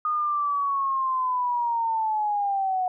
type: linear sweep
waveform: sine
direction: down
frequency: 1233 to 730 Hz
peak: -22 dBFS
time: 0.05-2.88 s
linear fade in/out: 2 ms
effects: none